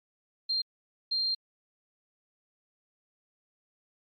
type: tone bursts at uneven times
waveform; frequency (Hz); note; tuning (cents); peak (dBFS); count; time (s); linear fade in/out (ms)
sine; 4186; C8; 0; -26; 2; 0.49-0.62 / 1.11-1.35; 10
effects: MP3 32 kbps